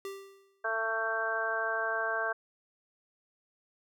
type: tone with exponential decay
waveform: square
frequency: 392 Hz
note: G4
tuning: in tune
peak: -36 dBFS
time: 0.05-0.65 s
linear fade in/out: 1 ms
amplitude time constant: 130 ms
type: harmonic tone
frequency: 223.4 Hz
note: A3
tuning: 27 cents sharp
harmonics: 2 / 3 / 4 / 5 / 6 / 7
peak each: -39 / -35 / -41 / -37 / -41 / -32 dBFS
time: 0.64-2.33 s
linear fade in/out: 10 ms
effects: none